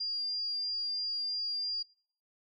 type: tone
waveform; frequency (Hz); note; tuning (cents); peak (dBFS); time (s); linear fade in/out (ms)
sine; 4801; D8; +37; -31; 0-1.83; 10
effects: noise-tail reverb RT60 0.6 s tail -26 dB re dry + MP3 64 kbps